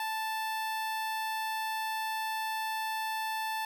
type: tone with notch filter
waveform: sawtooth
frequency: 880 Hz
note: A5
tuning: in tune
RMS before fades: -34 dBFS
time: 0-3.65 s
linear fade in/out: 2 ms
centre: 6800 Hz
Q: 1.9
effects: none